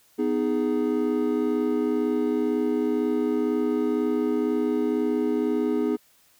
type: chord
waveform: triangle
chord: G# minor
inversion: first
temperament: equal with one note detuned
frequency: 249.1 / 311.1 / 415.3 Hz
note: B3 / D#4 / G#4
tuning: +15 / 0 / 0 cents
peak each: -24 dBFS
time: 0.18-5.97 s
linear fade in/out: 20 ms
effects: white hiss -60 dBFS RMS until 6.39 s